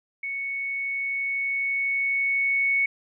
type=tone with level ramp; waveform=sine; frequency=2217 Hz; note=C#7; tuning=in tune; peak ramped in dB=-28 to -19 dBFS; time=0.23-2.86 s; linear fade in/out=5 ms; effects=none